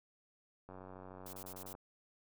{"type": "click train", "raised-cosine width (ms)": 1, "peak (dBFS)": -37, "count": 100, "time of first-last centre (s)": [0.69, 1.751], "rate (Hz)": 93.3}
{"type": "noise bursts", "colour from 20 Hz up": "blue", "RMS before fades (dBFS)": -50, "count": 5, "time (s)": [1.26, 1.731], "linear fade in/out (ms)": 5, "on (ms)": 71, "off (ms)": 29}
{"effects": []}